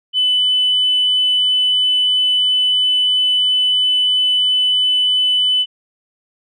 sine tone, 3001 Hz, F#7, 24 cents sharp, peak -11 dBFS, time 0.13-5.66 s, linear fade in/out 50 ms, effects tanh soft clip ceiling -7 dBFS

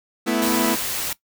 sawtooth chord, A suspended second, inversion none, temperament equal with one note detuned, 218.5 / 246.9 / 329.6 Hz, A3 / B3 / E4, -12 / 0 / 0 cents, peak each -20 / -19 / -19 dBFS, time 0.26-0.76 s, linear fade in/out 20 ms
white noise, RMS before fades -26 dBFS, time 0.42-1.13 s, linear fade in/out 2 ms
effects noise-tail reverb RT60 0.1 s tail -18 dB re dry

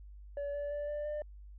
sine tone with pitch steps, 571 / 577.6 / 584.3 / 591.1 / 598 Hz, D5 / D5 / D5 / D5 / D5, -49 / -29 / -9 / +11 / +31 cents, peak -32 dBFS, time 0.37-1.22 s, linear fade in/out 2 ms, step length 170 ms, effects tanh soft clip ceiling -34 dBFS + added 50 Hz sine -48 dBFS peak until 1.58 s

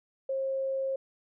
sine tone, 536 Hz, C5, 42 cents sharp, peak -28 dBFS, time 0.29-0.96 s, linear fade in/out 5 ms, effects none

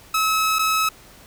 sawtooth tone with dropouts, 1290 Hz, E6, 38 cents flat, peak -14 dBFS, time 0.14-0.89 s, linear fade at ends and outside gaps 5 ms, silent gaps 0.587-0.591 s, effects pink hiss -47 dBFS RMS until 1.26 s

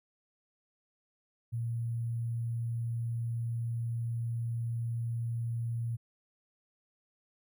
sine tone with sample-and-hold, 116.54 Hz, A#2, in tune, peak -31 dBFS, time 1.52-5.97 s, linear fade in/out 20 ms, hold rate 11025 Hz, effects none

